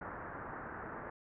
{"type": "low-pass noise", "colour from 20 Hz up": "white", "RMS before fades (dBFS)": -45, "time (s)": [0.01, 1.1], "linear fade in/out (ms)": 5, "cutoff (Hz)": 1700, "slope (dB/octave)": 48, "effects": []}